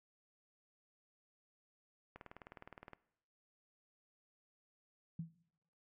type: click train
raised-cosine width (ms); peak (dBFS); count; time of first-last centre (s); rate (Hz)
0.5; -35; 16; 2.16-2.933; 19.4
type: tone with exponential decay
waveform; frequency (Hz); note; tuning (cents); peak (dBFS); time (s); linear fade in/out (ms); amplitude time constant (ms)
sine; 164.81; E3; 0; -36; 5.19-5.35; 5; 33
effects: noise-tail reverb RT60 0.8 s tail -20 dB re dry + MP3 48 kbps